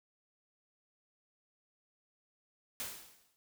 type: noise with exponential decay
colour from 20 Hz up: white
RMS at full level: -38 dBFS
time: 2.8-3.36 s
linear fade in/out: 0 ms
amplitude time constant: 120 ms
effects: none